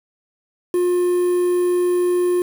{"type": "tone with quantisation", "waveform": "triangle", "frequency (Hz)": 356.1, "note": "F4", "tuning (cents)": 34, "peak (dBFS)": -13, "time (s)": [0.74, 2.42], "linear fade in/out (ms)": 2, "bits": 6, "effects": []}